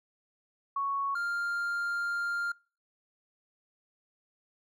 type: tone pair in turn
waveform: sine / triangle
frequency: 1110 / 1398.5 Hz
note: C#6 / F6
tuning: +2 / +2 cents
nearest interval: major third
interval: 400 cents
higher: second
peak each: -28 dBFS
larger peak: neither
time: 0.76-1.15 / 1.15-2.52 s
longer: second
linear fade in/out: 5 ms
effects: noise-tail reverb RT60 0.4 s tail -25 dB re dry